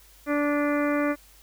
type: harmonic tone with a mistuned harmonic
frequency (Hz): 291.5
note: D4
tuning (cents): -13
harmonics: 1 / 2 / 3 / 4 / 5 / 6 / 7 / 8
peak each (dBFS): -24 / -27 / -40 / -32 / -35 / -37 / -36 / -40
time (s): 0.26-1.16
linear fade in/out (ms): 50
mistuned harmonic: 8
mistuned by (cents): +39
effects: added 50 Hz sine -55 dBFS peak until 1.42 s + white hiss -55 dBFS RMS until 1.42 s